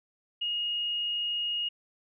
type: tone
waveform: sine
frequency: 2867 Hz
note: F7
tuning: 45 cents sharp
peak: -28 dBFS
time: 0.41-1.69 s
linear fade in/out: 10 ms
effects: none